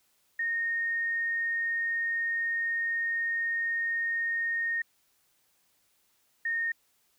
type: tone pair in turn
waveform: sine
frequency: 1848 / 1840.8 Hz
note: A#6 / A#6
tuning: -16 / -22 cents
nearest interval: unison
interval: 6 cents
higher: first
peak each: -27 dBFS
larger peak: neither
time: 0.39-4.82 / 6.45-6.72 s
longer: first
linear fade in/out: 5 ms
effects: white hiss -70 dBFS RMS until 7.18 s